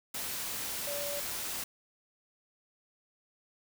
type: tone in noise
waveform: sine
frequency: 575 Hz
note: D5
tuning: 37 cents flat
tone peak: -37 dBFS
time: 0.87-1.2 s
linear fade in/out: 5 ms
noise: white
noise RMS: -37 dBFS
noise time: 0.14-1.64 s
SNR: -3 dB
effects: none